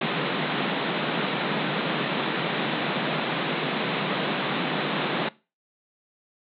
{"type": "band-pass noise", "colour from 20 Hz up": "pink", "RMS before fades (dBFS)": -27, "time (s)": [0.01, 5.29], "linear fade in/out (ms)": 5, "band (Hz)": [140, 3900], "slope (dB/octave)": 96, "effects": ["noise-tail reverb RT60 0.3 s tail -21 dB re dry"]}